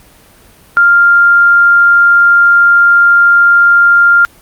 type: tone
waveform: sine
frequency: 1396.9 Hz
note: F6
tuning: in tune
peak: -3 dBFS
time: 0.77-4.25 s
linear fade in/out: 0 ms
effects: pink hiss -42 dBFS RMS until 4.41 s + Opus 32 kbps